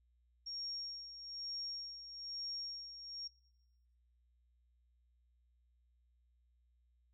sine tone with tremolo, 5560 Hz, F8, 9 cents flat, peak -39 dBFS, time 0.46-3.28 s, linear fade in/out 10 ms, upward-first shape sine, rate 1.1 Hz, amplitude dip 65%, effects noise-tail reverb RT60 1.0 s tail -21 dB re dry + added 60 Hz sine -70 dBFS peak until 7.13 s

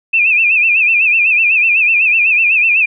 sine tone with vibrato, 2544 Hz, D#7, 38 cents sharp, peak -8 dBFS, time 0.13-2.86 s, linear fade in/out 10 ms, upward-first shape sine, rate 8 Hz, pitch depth 110 cents each way, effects none

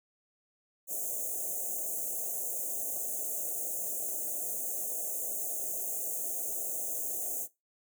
white band-stop noise, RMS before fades -35 dBFS, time 0.87-7.48 s, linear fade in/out 50 ms, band 740 to 6300 Hz, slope 96 dB/octave, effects noise-tail reverb RT60 0.2 s tail -18 dB re dry + high-pass 400 Hz 12 dB/octave

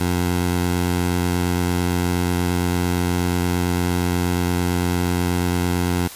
15% pulse tone with vibrato, 88.6 Hz, F2, 25 cents sharp, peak -12 dBFS, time 0-6.08 s, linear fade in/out 10 ms, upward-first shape sine, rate 9.6 Hz, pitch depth 11 cents each way, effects white hiss -37 dBFS RMS until 6.15 s + resampled to 32000 Hz

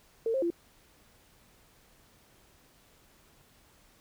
sine tone with pitch steps, 453.4 / 532 / 341.8 Hz, A#4 / C5 / F4, -48 / +29 / -37 cents, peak -26 dBFS, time 0.26-0.503 s, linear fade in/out 2 ms, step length 81 ms, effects pink hiss -62 dBFS RMS until 4 s

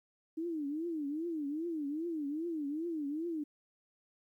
sine tone with vibrato, 311.1 Hz, D#4, in tune, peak -34 dBFS, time 0.37-3.44 s, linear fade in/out 10 ms, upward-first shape triangle, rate 2.5 Hz, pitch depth 210 cents each way, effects 12-bit

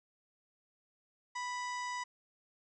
harmonic tone with a mistuned harmonic, 987.8 Hz, B5, in tune, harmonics 1 / 2 / 3 / 4 / 5 / 6 / 7 / 8, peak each -38 / -42 / -53 / -55 / -52 / -53 / -55 / -56 dBFS, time 1.35-2.04 s, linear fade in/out 10 ms, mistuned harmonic 4, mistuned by -71 cents, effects none

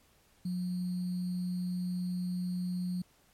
sine tone with sample-and-hold, 180 Hz, F#3, 47 cents flat, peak -31 dBFS, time 0.45-3.02 s, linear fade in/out 5 ms, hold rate 4410 Hz, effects pink hiss -66 dBFS RMS until 3.33 s + MP3 64 kbps

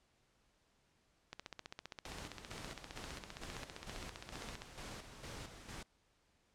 click train, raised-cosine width 0.2 ms, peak -28 dBFS, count 51, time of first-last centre 1.33-4.619 s, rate 15.2 Hz
pink noise with tremolo, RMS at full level -48 dBFS, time 2.05-5.83 s, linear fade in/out 5 ms, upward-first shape square, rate 2.2 Hz, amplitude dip 55%
effects pink hiss -75 dBFS RMS until 6.54 s + low-pass 8000 Hz 12 dB/octave

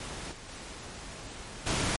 pink noise with level steps, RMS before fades -39 / -46 / -43 / -29 dBFS, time 0-1.96 s, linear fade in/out 2 ms, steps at 0.31 / 0.48 / 1.66 s, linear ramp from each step 10 ms, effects low-pass 10000 Hz 12 dB/octave + MP3 48 kbps

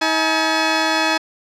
10% pulse tone pair together, 318.8 / 851 Hz, D#4 / G#5, +42 / +42 cents, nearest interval octave + perfect fourth, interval 1700 cents, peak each -10 dBFS, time 0.01-1.18 s, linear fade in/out 10 ms, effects low-pass 6000 Hz 12 dB/octave

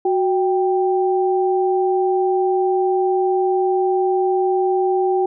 sine tone pair together, 370 / 785.6 Hz, F#4 / G5, 0 / +4 cents, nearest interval octave + minor second, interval 1304 cents, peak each -16 / -20 dBFS, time 0.05-5.26 s, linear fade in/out 5 ms, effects none

